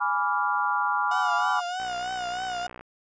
sine chord, G# diminished seventh, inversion none, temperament equal with one note detuned, 830.6 / 987.8 / 1165.2 / 1396.9 Hz, G#5 / B5 / D6 / F6, 0 / 0 / -14 / 0 cents, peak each -28 dBFS, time 0-1.61 s, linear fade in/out 20 ms
35% pulse tone with vibrato, 728 Hz, F#5, 28 cents flat, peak -27 dBFS, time 1.11-2.67 s, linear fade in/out 5 ms, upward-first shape triangle, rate 3.2 Hz, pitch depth 79 cents each way
click train, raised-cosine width 0.5 ms, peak -26 dBFS, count 63, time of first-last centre 1.8-2.81 s, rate 61.4 Hz
effects resampled to 16000 Hz

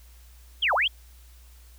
sine linear two-way sweep, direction down then up, 3417 to 516 to 3417 Hz, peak -20 dBFS, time 0.62-0.88 s, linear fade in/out 10 ms, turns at 0.74 s, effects added 60 Hz sine -48 dBFS peak until 1.78 s + white hiss -58 dBFS RMS until 1.78 s

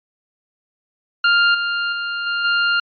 sawtooth tone with level steps, 1400 Hz, F6, 4 cents sharp, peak -8 / -15 / -18 / -15 / -11 dBFS, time 1.24-2.8 s, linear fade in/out 5 ms, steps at 1.54 / 1.92 / 2.26 / 2.44 s, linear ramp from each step 10 ms, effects resampled to 11025 Hz

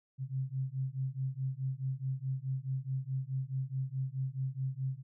sine beating tone pair, 130.2 / 134.9 Hz, C3 / C#3, -8 / -47 cents, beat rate 4.7 Hz, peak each -36 / -36 dBFS, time 0.18-5.03 s, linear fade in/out 50 ms, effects none

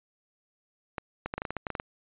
clicks, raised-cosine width 0.5 ms, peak -17 dBFS, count 12, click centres 0.982 / 1.26 / 1.339 / 1.38 / 1.419 / 1.452 / 1.506 / 1.567 / 1.668 / 1.703 / 1.752 / 1.799 s, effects resampled to 8000 Hz

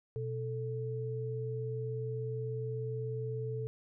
sine tone pair together, 123.47 / 440 Hz, B2 / A4, 0 / 0 cents, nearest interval octave + minor seventh, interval 2200 cents, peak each -36 / -38 dBFS, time 0.16-3.67 s, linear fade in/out 0 ms, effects none

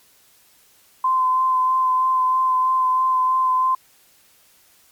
sine tone with vibrato, 1031 Hz, C6, 26 cents flat, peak -15 dBFS, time 1.04-3.75 s, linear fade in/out 5 ms, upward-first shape sine, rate 3.1 Hz, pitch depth 14 cents each way, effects white hiss -55 dBFS RMS until 4.91 s + MP3 96 kbps

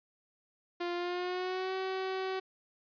sawtooth tone with pitch glide, 349.2 to 378.6 Hz, F4 to F#4, 0 to +40 cents, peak -29 dBFS, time 0.8-2.4 s, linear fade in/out 10 ms, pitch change +140 cents, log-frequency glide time 0.95-1.74 s, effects resampled to 11025 Hz

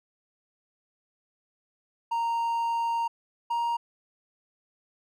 triangle tone pair in turn, 928 / 938.2 Hz, A#5 / A#5, -8 / +11 cents, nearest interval unison, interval 19 cents, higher second, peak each -23 dBFS, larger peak neither, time 2.11-3.08 / 3.5-3.77 s, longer first, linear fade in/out 10 ms, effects none

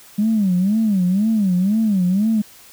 sine tone with vibrato, 200 Hz, G3, 35 cents sharp, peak -13 dBFS, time 0.18-2.42 s, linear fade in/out 10 ms, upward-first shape sine, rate 2 Hz, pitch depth 200 cents each way, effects tanh soft clip ceiling -9 dBFS + white hiss -45 dBFS RMS until 2.72 s

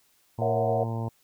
harmonic tone, 114.3 Hz, A#2, 34 cents flat, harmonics 1 / 2 / 3 / 4 / 5 / 6 / 7 / 8 / 9, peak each -29 / -36 / -41 / -41 / -43 / -43 / -44 / -41 / -50 dBFS, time 0.38-1.09 s, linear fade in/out 10 ms
sine chord, F# dominant seventh, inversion first, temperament equal, 466.2 / 554.4 / 659.3 / 740 Hz, A#4 / C#5 / E5 / F#5, 0 / 0 / 0 / 0 cents, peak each -29 dBFS, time 0.41-0.84 s, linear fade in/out 5 ms
effects white hiss -65 dBFS RMS until 1.23 s

